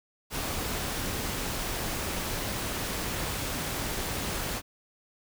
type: noise with amplitude modulation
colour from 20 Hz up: pink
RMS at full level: -31 dBFS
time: 0.3-4.62 s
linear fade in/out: 50 ms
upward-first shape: sine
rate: 295 Hz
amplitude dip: 30%
effects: none